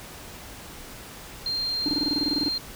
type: tone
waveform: sine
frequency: 4186 Hz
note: C8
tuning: in tune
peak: -25 dBFS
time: 1.46-2.58 s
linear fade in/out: 2 ms
type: tone bursts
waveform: triangle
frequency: 296.1 Hz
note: D4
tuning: 14 cents sharp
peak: -21 dBFS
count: 13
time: 1.86-2.484 s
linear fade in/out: 0 ms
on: 24 ms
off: 26 ms
effects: pink hiss -42 dBFS RMS until 2.75 s